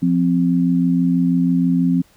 sine tone pair together, 174.61 / 260.8 Hz, F3 / C4, 0 / -5 cents, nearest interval perfect fifth, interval 695 cents, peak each -16 dBFS, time 0.02-2.02 s, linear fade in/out 10 ms, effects pink hiss -54 dBFS RMS until 2.16 s

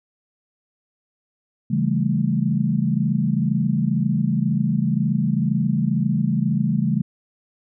sine chord, A dominant seventh, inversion first, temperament just, 137.5 / 165 / 198 / 220 Hz, C#3 / E3 / G3 / A3, -14 / +2 / +18 / 0 cents, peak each -23 dBFS, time 1.7-7.02 s, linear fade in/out 10 ms, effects none

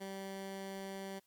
15% pulse tone, 194 Hz, G3, 18 cents flat, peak -36 dBFS, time 0-1.2 s, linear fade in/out 20 ms, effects white hiss -75 dBFS RMS until 1.26 s + Opus 48 kbps

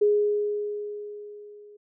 sine tone with level ramp, 415.3 Hz, G#4, in tune, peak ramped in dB -16 to -46 dBFS, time 0.01-1.77 s, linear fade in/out 10 ms, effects none

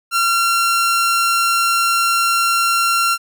sawtooth tone, 1370 Hz, F6, 34 cents flat, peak -10 dBFS, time 0.11-3.18 s, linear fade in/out 50 ms, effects none

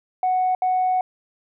sine tone bursts at uneven times, 740 Hz, F#5, in tune, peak -16 dBFS, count 2, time 0.23-0.55 / 0.62-1.01 s, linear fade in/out 2 ms, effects tanh soft clip ceiling -14 dBFS

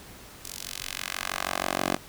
10% pulse tone with high-pass filter sweep, 46.25 Hz, F#1, in tune, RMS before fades -32 dBFS, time 0.43-1.97 s, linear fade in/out 20 ms, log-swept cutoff 6400 to 330 Hz, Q 0.88, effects pink hiss -47 dBFS RMS until 2.08 s

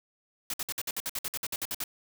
white noise bursts, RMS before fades -33 dBFS, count 15, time 0.5-1.839 s, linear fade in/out 2 ms, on 37 ms, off 56 ms, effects none

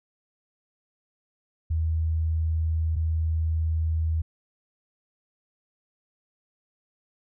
sine tone pair in turn, 80.3 / 80.3 Hz, E2 / E2, -45 / -45 cents, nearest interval unison, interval 0 cents, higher neither, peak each -22 dBFS, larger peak neither, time 1.7-2.96 / 2.96-4.22 s, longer neither, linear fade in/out 10 ms, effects none

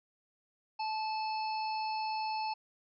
harmonic tone, 871 Hz, A5, 18 cents flat, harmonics 1 / 3 / 5 / 6, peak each -33 / -44 / -44 / -49 dBFS, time 0.79-2.54 s, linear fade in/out 10 ms, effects none

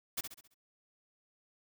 white noise with echo, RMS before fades -35 dBFS, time 0.17-0.21 s, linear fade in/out 10 ms, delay 67 ms, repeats 5, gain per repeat -7 dB, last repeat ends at 0.545 s, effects none

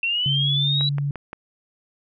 sine linear sweep, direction up, 2684 to 3951 Hz, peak -20 dBFS, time 0.03-0.89 s, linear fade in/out 2 ms
sine tone with pitch glide, 140 to 142.45 Hz, C#3 to C#3, +18 to +48 cents, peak -21 dBFS, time 0.26-1.11 s, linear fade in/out 2 ms, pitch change +30 cents, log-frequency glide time 0.36-0.86 s
click train, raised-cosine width 0.5 ms, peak -18 dBFS, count 4, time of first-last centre 0.81-1.331 s, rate 5.76 Hz
effects none

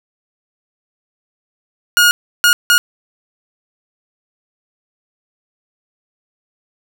sawtooth tone bursts at uneven times, 1434 Hz, F6, 45 cents sharp, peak -4 dBFS, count 3, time 1.97-2.11 / 2.44-2.53 / 2.7-2.78 s, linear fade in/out 0 ms, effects none

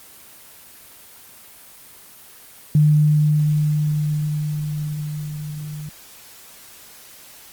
sine tone with level ramp, 150.7 Hz, D3, 45 cents sharp, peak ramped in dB -10 to -29 dBFS, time 2.75-5.89 s, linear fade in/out 2 ms, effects white hiss -44 dBFS RMS until 7.52 s + Opus 24 kbps

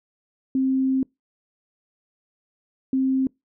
sine tone pair in turn, 264 / 264 Hz, C4 / C4, +16 / +16 cents, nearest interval unison, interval 0 cents, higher neither, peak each -18 dBFS, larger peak neither, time 0.55-1.03 / 2.93-3.27 s, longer first, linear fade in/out 2 ms, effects noise-tail reverb RT60 0.2 s tail -26 dB re dry

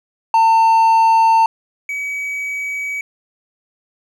triangle tone pair in turn, 900 / 2273 Hz, A5 / C#7, +39 / +43 cents, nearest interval octave + major third, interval 1604 cents, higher second, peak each -7 / -19 dBFS, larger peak first, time 0.34-1.46 / 1.89-3.01 s, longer neither, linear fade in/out 2 ms, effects none

